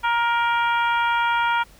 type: harmonic tone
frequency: 470 Hz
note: A#4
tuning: 14 cents sharp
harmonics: 2 / 3 / 4 / 5 / 6 / 7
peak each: -20 / -23 / -33 / -30 / -36 / -34 dBFS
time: 0.03-1.64 s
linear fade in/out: 20 ms
effects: added 50 Hz sine -51 dBFS peak until 1.79 s + pink hiss -52 dBFS RMS until 1.79 s